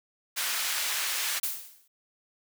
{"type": "high-pass noise", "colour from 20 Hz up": "pink", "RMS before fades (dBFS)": -30, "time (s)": [0.36, 1.4], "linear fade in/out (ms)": 20, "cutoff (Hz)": 1600, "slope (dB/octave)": 12}
{"type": "noise with exponential decay", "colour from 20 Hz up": "blue", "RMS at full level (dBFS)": -27, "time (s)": [1.43, 1.88], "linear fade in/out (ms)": 5, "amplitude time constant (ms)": 97}
{"effects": []}